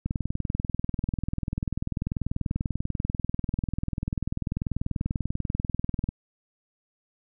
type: click train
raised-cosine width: 5 ms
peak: -15 dBFS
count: 124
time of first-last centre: 0.06-6.089 s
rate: 20.4 Hz
effects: none